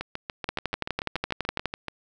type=two click trains; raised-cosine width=0.3 ms; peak=-15 / -10 dBFS; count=14 / 15; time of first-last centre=0.01-1.883 / 0.49-1.657 s; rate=6.94 / 12 Hz; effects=none